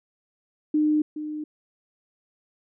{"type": "tone with echo", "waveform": "sine", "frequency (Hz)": 303.7, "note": "D#4", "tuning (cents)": -42, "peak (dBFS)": -18, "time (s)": [0.74, 1.02], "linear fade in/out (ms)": 5, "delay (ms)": 420, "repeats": 1, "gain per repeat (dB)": -11, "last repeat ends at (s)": 1.44, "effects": []}